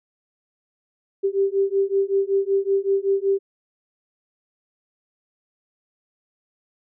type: beating tone pair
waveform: sine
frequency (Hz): 390 / 395.3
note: G4 / G4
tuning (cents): -9 / +15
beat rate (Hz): 5.3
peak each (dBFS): -21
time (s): 1.23-3.39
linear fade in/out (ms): 20
effects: none